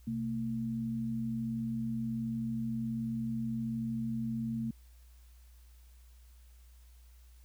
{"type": "tone pair together", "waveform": "sine", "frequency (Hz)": [127.95, 226.6], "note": ["C3", "A#3"], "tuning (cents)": [-38, -49], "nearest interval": "minor seventh", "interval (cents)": 989, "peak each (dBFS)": [-39, -33], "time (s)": [0.07, 4.71], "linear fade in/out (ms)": 5, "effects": ["added 60 Hz sine -54 dBFS peak until 7.44 s", "white hiss -68 dBFS RMS until 7.44 s"]}